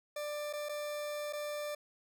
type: tone with dropouts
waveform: 40% pulse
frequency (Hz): 592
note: D5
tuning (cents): +14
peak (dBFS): -36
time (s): 0.16-1.75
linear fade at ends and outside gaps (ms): 5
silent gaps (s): 0.529-0.534 / 0.688-0.692 / 1.327-1.332
effects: none